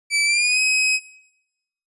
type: tone with pitch glide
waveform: sawtooth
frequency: 2313 to 2537 Hz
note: D7 to D#7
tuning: -27 to +33 cents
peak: -13 dBFS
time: 0.1-1 s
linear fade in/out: 50 ms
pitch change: +160 cents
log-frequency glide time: 0.25-0.6 s
effects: noise-tail reverb RT60 0.9 s tail -20 dB re dry + resampled to 24000 Hz